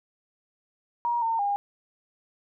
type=tone with pitch steps; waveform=sine; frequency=949 / 909 / 809 Hz; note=A#5 / A#5 / G#5; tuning=+31 / -44 / -46 cents; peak=-23 dBFS; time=1.05-1.56 s; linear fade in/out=0 ms; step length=170 ms; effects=none